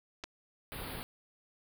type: clicks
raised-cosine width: 0.2 ms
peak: -24 dBFS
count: 2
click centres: 0.238 / 0.241 s
type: band-stop noise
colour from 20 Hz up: pink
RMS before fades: -42 dBFS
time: 0.72-1.03 s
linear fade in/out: 0 ms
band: 4700 to 9100 Hz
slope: 96 dB/octave
effects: none